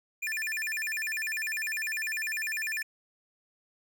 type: tone with vibrato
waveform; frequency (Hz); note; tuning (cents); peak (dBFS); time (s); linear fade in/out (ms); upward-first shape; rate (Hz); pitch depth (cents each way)
square; 2060; C7; -28; -31; 0.22-2.83; 10; square; 10; 270
effects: none